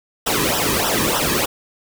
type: noise with flanger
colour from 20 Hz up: pink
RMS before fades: -19 dBFS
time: 0.26-1.46 s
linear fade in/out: 10 ms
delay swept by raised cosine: 0.44 to 1.44 ms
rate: 3.3 Hz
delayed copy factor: -0.85
effects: none